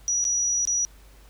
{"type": "tone with dropouts", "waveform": "sine", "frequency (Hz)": 5830, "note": "F#8", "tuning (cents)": -26, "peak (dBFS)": -21, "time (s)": [0.08, 0.85], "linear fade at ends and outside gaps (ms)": 0, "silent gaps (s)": [[0.242, 0.251], [0.652, 0.674]], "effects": ["added 50 Hz sine -49 dBFS peak until 1.29 s", "pink hiss -56 dBFS RMS until 1.29 s"]}